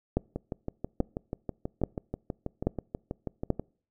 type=two click trains; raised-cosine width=2 ms; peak=-19 / -11 dBFS; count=21 / 5; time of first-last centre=0.36-3.596 / 0.17-3.503 s; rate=6.18 / 1.2 Hz; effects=noise-tail reverb RT60 0.5 s tail -26 dB re dry